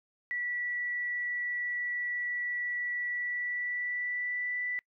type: tone with pitch glide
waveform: sine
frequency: 1951 to 1977.1 Hz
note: B6 to B6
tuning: -22 to +1 cents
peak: -31 dBFS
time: 0.31-4.79 s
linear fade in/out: 0 ms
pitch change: +23 cents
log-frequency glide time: 3.08-4.62 s
effects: noise-tail reverb RT60 0.1 s tail -25 dB re dry